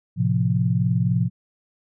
sine chord, F major, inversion first, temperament equal with one note detuned, 110.96 / 130.81 / 174.61 Hz, A2 / C3 / F3, +15 / 0 / 0 cents, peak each -22 dBFS, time 0.16-1.3 s, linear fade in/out 50 ms, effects none

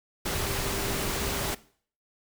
sine tone in noise, 395.8 Hz, G4, 17 cents sharp, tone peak -39 dBFS, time 0.25-1.55 s, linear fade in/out 10 ms, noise pink, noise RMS -30 dBFS, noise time 0.25-1.55 s, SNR -12 dB, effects noise-tail reverb RT60 0.5 s tail -19 dB re dry

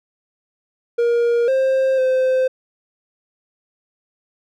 triangle tone with pitch steps, 472.3 / 529 / 518 Hz, A#4 / C5 / C5, +23 / +19 / -17 cents, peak -12 dBFS, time 0.98-2.48 s, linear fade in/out 10 ms, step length 500 ms, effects none

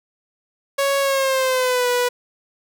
sawtooth tone with pitch glide, 554.4 to 491.1 Hz, C#5 to B4, 0 to -10 cents, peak -13 dBFS, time 0.78-2.09 s, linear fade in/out 10 ms, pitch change -210 cents, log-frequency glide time 1-1.88 s, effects none

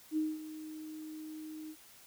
sine tone with ADSR envelope, 311.1 Hz, D#4, in tune, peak -28 dBFS, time 0.11-1.76 s, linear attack 60 ms, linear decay 210 ms, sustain -14 dB, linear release 60 ms, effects white hiss -58 dBFS RMS until 2.06 s

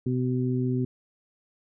harmonic tone, 126.5 Hz, B2, 42 cents sharp, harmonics 1 / 2 / 3, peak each -26 / -27 / -32 dBFS, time 0.06-0.85 s, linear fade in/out 5 ms, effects none

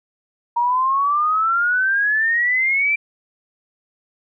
sine exponential sweep, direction up, 939 to 2360 Hz, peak -15 dBFS, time 0.56-2.96 s, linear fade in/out 10 ms, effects none

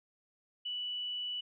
sine tone, 2960 Hz, F#7, in tune, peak -35 dBFS, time 0.65-1.41 s, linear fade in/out 10 ms, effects none

